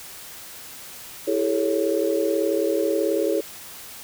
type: chord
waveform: sine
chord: A dominant seventh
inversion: second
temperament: equal with one note detuned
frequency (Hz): 329.6 / 401.6 / 440 / 554.4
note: E4 / G4 / A4 / C#5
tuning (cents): 0 / +42 / 0 / 0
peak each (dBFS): -25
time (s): 1.27-3.41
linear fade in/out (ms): 10
effects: white hiss -40 dBFS RMS until 4.03 s